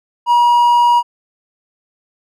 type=tone; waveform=triangle; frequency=958 Hz; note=A#5; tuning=47 cents sharp; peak=-6 dBFS; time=0.26-1.03 s; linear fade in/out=50 ms; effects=none